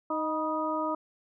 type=harmonic tone with a mistuned harmonic; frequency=311.1 Hz; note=D#4; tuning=in tune; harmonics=1 / 2 / 3 / 4; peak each=-33 / -33 / -33 / -33 dBFS; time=0.1-0.95 s; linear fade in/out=5 ms; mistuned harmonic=3; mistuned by=+61 cents; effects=none